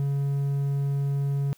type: tone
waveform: triangle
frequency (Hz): 140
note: C#3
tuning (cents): +18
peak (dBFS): -21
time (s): 0-1.53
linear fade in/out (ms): 0
effects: white hiss -60 dBFS RMS until 1.57 s